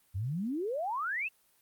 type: exponential sweep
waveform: sine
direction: up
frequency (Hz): 87.31 to 2765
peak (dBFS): -31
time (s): 0.14-1.29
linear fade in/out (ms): 20
effects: white hiss -68 dBFS RMS until 1.61 s + Opus 32 kbps